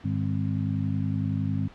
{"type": "harmonic tone with a mistuned harmonic", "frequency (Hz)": 50.8, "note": "G#1", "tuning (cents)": -38, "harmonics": [2, 3, 4, 5], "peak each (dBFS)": [-28, -30, -31, -32], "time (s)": [0.04, 1.68], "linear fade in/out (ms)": 10, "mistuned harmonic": 5, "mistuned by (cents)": 61, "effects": ["pink hiss -51 dBFS RMS until 1.74 s", "low-pass 3000 Hz 12 dB/octave"]}